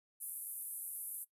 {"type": "band-pass noise", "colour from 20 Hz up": "pink", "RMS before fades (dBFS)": -44, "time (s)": [0.2, 1.25], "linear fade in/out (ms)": 20, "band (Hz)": [10000, 13000], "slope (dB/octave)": 48, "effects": ["noise-tail reverb RT60 0.1 s tail -18 dB re dry", "resampled to 32000 Hz"]}